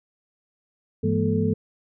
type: tone cluster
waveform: sine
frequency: 100.9 / 166.9 / 206.8 / 237.4 / 437.8 Hz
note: G#2 / E3 / G#3 / A#3 / A4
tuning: -49 / +22 / -7 / +32 / -9 cents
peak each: -26 dBFS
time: 1.03-1.54 s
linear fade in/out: 10 ms
effects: none